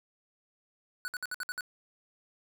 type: tone bursts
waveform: square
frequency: 1480 Hz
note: F#6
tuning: in tune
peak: -34 dBFS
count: 7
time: 1.05-1.608 s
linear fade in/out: 0 ms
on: 30 ms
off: 58 ms
effects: none